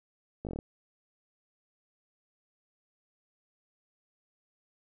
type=slowing click train; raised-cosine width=2 ms; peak=-24 dBFS; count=7; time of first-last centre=0.45-0.589 s; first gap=18 ms; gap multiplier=1.1; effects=none